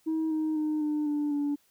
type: tone with pitch steps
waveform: sine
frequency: 318.6 / 312.4 / 306.3 / 300.4 / 294.5 / 288.8 Hz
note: D#4 / D#4 / D#4 / D4 / D4 / D4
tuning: +41 / +7 / -27 / +39 / +5 / -29 cents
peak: -24 dBFS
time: 0.06-1.56 s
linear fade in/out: 20 ms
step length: 250 ms
effects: tanh soft clip ceiling -24 dBFS + white hiss -67 dBFS RMS until 1.7 s